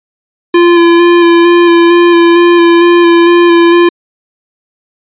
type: tone with vibrato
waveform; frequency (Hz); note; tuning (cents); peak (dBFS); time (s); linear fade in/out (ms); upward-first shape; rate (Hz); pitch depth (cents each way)
square; 343.1; F4; -31; -3; 0.54-3.89; 5; square; 2.2; 15
effects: resampled to 8000 Hz